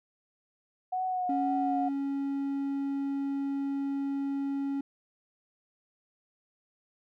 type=tone with vibrato; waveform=sine; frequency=735 Hz; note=F#5; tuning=12 cents flat; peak=-28 dBFS; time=0.92-1.89 s; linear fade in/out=10 ms; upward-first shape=triangle; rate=2 Hz; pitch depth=30 cents each way
type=tone; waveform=triangle; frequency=277.2 Hz; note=C#4; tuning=in tune; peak=-27 dBFS; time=1.29-4.81 s; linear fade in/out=5 ms
effects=none